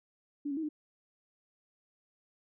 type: tone with pitch steps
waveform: sine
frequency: 289.2 / 276.9 / 320.3 / 302.1 Hz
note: D4 / C#4 / E4 / D4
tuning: -27 / -2 / -50 / +49 cents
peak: -32 dBFS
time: 0.45-0.69 s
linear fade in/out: 10 ms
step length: 60 ms
effects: none